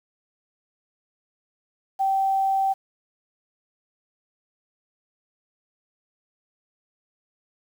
sine tone with quantisation, 776 Hz, G5, 18 cents flat, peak -19 dBFS, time 1.99-2.74 s, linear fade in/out 20 ms, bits 8, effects none

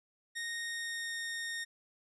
sawtooth tone with pitch glide, 1858 to 1846.2 Hz, A#6 to A#6, -6 to -17 cents, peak -33 dBFS, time 0.35-1.65 s, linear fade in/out 20 ms, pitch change -11 cents, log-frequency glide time 0.62-1.16 s, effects resampled to 24000 Hz

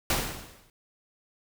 pink noise with exponential decay, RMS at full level -23 dBFS, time 0.1-0.7 s, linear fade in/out 1 ms, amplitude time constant 130 ms, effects none

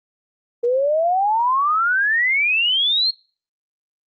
sine exponential sweep, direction up, 466.2 to 4300 Hz, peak -15 dBFS, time 0.63-3.11 s, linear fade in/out 10 ms, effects noise-tail reverb RT60 0.4 s tail -25 dB re dry + Opus 24 kbps

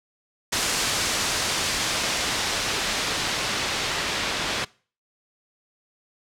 white noise with low-pass filter sweep, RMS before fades -26 dBFS, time 0.52-4.65 s, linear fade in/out 10 ms, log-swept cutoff 7300 to 3900 Hz, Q 0.72, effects noise-tail reverb RT60 0.4 s tail -23 dB re dry

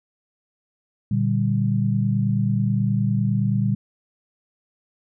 sine chord, G minor, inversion first, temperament just, 117.6 / 147 / 196 Hz, Bb2 / D3 / G3, +16 / +2 / 0 cents, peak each -21 / -25 / -22 dBFS, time 1.11-3.75 s, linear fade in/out 5 ms, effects none

